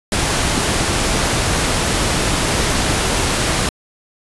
pink noise, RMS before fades -17 dBFS, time 0.12-3.69 s, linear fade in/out 2 ms, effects resampled to 24000 Hz

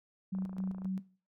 sine tone with tremolo, 188.9 Hz, F#3, 36 cents sharp, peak -32 dBFS, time 0.32-1 s, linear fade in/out 10 ms, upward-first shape square, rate 3.8 Hz, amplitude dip 55%
click train, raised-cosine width 1 ms, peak -37 dBFS, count 15, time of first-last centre 0.35-0.855 s, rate 27.7 Hz
effects noise-tail reverb RT60 0.4 s tail -18 dB re dry

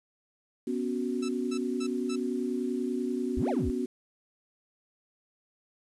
sine chord, B suspended second, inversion none, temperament equal, 246.9 / 277.2 / 370 Hz, B3 / C#4 / F#4, 0 / 0 / 0 cents, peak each -31 / -34 / -33 dBFS, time 0.67-3.86 s, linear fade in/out 5 ms
10% pulse tone bursts, 1318.5 Hz, E6, in tune, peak -31 dBFS, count 4, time 1.22-2.16 s, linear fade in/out 10 ms, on 70 ms, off 220 ms
triangle exponential two-way sweep, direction up then down, 48.08 to 880 to 48.08 Hz, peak -27 dBFS, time 3.37-3.7 s, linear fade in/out 0 ms, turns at 3.49 s
effects resampled to 24000 Hz + 9-bit

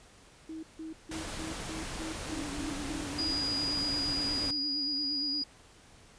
sine tone bursts, 319.1 Hz, D#4, 44 cents sharp, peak -38 dBFS, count 10, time 0.49-3.33 s, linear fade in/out 5 ms, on 140 ms, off 160 ms
pink noise, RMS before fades -39 dBFS, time 1.11-4.51 s, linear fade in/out 5 ms
sine tone with vibrato, 285.4 Hz, D4, 49 cents flat, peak -38 dBFS, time 2.31-5.42 s, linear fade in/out 2 ms, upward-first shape sine, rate 8.6 Hz, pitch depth 80 cents each way
sine tone, 4895 Hz, D#8, 29 cents flat, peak -30 dBFS, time 3.18-5.44 s, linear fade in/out 10 ms
effects pink hiss -57 dBFS RMS until 6.18 s + resampled to 22050 Hz

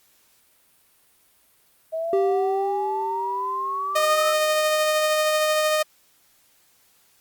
sine exponential sweep, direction up, 638 to 1318.5 Hz, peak -24 dBFS, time 1.92-4.34 s, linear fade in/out 20 ms
triangle tone with exponential decay, 390.5 Hz, G4, 7 cents flat, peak -15 dBFS, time 2.13-5.12 s, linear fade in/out 2 ms, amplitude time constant 650 ms
sawtooth tone with tremolo, 616 Hz, D#5, 17 cents flat, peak -14 dBFS, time 3.95-5.83 s, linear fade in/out 10 ms, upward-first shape triangle, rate 13 Hz, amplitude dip 25%
effects white hiss -60 dBFS RMS until 7.2 s + Opus 48 kbps

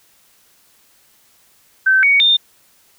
sine tone with pitch steps, 1543 / 2240 / 3624 Hz, G6 / C#7 / A#7, -28 / +18 / -50 cents, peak -9 dBFS, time 1.86-2.37 s, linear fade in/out 10 ms, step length 170 ms, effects white hiss -54 dBFS RMS until 2.98 s

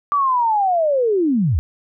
sine linear sweep, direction down, 1174.7 to 61.74 Hz, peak -14 dBFS, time 0.12-1.59 s, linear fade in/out 0 ms, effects none

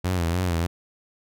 sawtooth tone with vibrato, 87.5 Hz, F2, 4 cents sharp, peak -18 dBFS, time 0.04-0.67 s, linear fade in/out 10 ms, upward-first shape sine, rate 3.3 Hz, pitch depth 98 cents each way, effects none

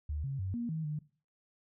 sine tone with pitch steps, 74.7 / 136.8 / 94.7 / 236.7 / 159 / 150.8 Hz, D2 / C#3 / F#2 / A#3 / D#3 / D3, +30 / -23 / +41 / +27 / +38 / +46 cents, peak -33 dBFS, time 0.09-0.99 s, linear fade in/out 5 ms, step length 150 ms, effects noise-tail reverb RT60 0.4 s tail -19 dB re dry

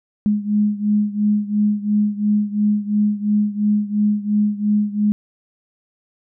sine beating tone pair, 207.7 / 210.6 Hz, G#3 / G#3, 0 / +24 cents, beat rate 2.9 Hz, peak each -17 / -20 dBFS, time 0.26-5.12 s, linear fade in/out 0 ms, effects none

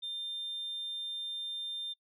sine tone, 3600 Hz, A7, 39 cents sharp, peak -34 dBFS, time 0.02-1.94 s, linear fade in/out 20 ms, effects noise-tail reverb RT60 0.1 s tail -23 dB re dry + tanh soft clip ceiling -34 dBFS

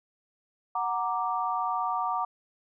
sine chord, Gb augmented, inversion none, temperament equal, 740 / 932.3 / 1174.7 Hz, Gb5 / Bb5 / D6, 0 / 0 / 0 cents, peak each -31 / -31 / -30 dBFS, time 0.75-2.25 s, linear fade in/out 5 ms, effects none

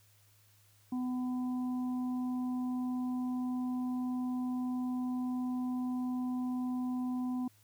harmonic tone, 251.2 Hz, B3, 30 cents sharp, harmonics 1 / 3 / 4, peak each -32 / -48 / -50 dBFS, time 0.92-7.48 s, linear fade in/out 5 ms, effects added 103 Hz sine -65 dBFS peak until 7.63 s + white hiss -67 dBFS RMS until 7.63 s

